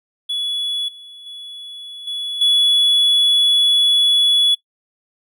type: tone with level steps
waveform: triangle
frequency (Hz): 3400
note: G#7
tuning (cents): +40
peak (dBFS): -18 / -35 / -30 / -21 / -10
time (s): 0.29-4.55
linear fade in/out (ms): 10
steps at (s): 0.88 / 1.26 / 2.07 / 2.41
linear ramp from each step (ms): 5
effects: noise-tail reverb RT60 0.1 s tail -20 dB re dry